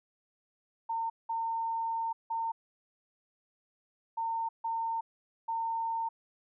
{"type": "tone bursts at uneven times", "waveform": "sine", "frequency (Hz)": 910, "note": "A#5", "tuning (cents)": -42, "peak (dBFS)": -30, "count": 6, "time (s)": [[0.89, 1.1], [1.29, 2.13], [2.3, 2.52], [4.17, 4.49], [4.64, 5.01], [5.48, 6.09]], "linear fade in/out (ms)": 10, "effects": []}